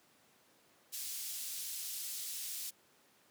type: band-pass noise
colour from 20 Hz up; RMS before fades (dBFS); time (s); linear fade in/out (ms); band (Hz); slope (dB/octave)
white; -42; 0.92-2.71; 20; 3800 to 16000; 12
effects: pink hiss -67 dBFS RMS until 3.3 s + high-pass 200 Hz 12 dB/octave